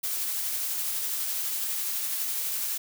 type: noise with tremolo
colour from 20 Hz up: blue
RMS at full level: -29 dBFS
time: 0.03-2.78 s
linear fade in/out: 10 ms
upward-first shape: triangle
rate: 12 Hz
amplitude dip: 25%
effects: none